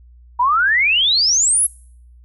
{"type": "exponential sweep", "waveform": "sine", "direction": "up", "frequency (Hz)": [937, 11360], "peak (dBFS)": -12, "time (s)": [0.39, 1.67], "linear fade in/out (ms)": 10, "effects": ["noise-tail reverb RT60 0.6 s tail -24 dB re dry", "added 60 Hz sine -42 dBFS peak until 2.24 s"]}